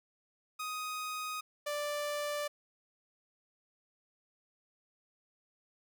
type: tone pair in turn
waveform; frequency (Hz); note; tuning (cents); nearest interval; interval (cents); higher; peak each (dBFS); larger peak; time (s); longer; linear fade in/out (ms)
sawtooth; 1250 / 587.7; D#6 / D5; +8 / +1; octave + minor second; 1307; first; -33 / -30; second; 0.59-1.41 / 1.66-2.48; neither; 10
effects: none